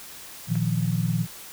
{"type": "chord", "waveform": "sine", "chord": "Bb suspended fourth", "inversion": "none", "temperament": "equal", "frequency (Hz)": [116.54, 155.56, 174.61], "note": ["Bb2", "Eb3", "F3"], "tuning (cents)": [0, 0, 0], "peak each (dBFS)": -26, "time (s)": [0.47, 1.27], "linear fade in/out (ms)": 50}
{"type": "clicks", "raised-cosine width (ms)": 0.5, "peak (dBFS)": -27, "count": 2, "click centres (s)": [0.554, 0.557]}
{"effects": ["white hiss -42 dBFS RMS until 1.52 s"]}